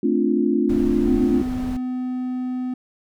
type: chord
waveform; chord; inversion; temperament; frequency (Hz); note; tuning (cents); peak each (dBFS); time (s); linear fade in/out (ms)
sine; D minor seventh; second; equal; 220 / 261.6 / 293.7 / 349.2; A3 / C4 / D4 / F4; 0 / 0 / 0 / 0; -22; 0.03-1.42; 5
type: noise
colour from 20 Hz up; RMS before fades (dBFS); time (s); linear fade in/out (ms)
brown; -30; 0.69-1.77; 5
type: tone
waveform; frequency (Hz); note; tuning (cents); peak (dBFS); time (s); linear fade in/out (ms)
triangle; 252.8; B3; +41; -21; 1.06-2.74; 5
effects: none